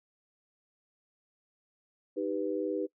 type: chord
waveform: sine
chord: Eb augmented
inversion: none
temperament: equal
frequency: 311.1 / 392 / 493.9 Hz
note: Eb4 / G4 / B4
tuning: 0 / 0 / 0 cents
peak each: -34 dBFS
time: 2.16-2.87 s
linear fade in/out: 20 ms
effects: noise-tail reverb RT60 0.1 s tail -23 dB re dry